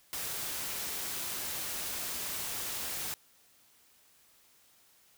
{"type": "noise", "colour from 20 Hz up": "white", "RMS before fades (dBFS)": -37, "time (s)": [0.13, 3.14], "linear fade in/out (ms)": 0, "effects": ["white hiss -64 dBFS RMS until 5.17 s"]}